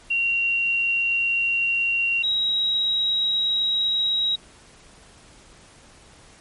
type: tone pair in turn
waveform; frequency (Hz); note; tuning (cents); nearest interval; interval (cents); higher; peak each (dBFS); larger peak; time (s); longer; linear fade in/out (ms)
sine; 2754 / 3832; F7 / A#7; -25 / +47; tritone; 572; second; -19; neither; 0.1-2.23 / 2.23-4.36; neither; 10
effects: pink hiss -50 dBFS RMS until 6.4 s + MP3 48 kbps